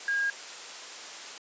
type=tone in noise; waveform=sine; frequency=1626 Hz; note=G#6; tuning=37 cents flat; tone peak=-25 dBFS; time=0.08-0.3 s; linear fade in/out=2 ms; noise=white; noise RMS=-41 dBFS; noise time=0-1.38 s; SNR=+13 dB; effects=high-pass 400 Hz 12 dB/octave + resampled to 16000 Hz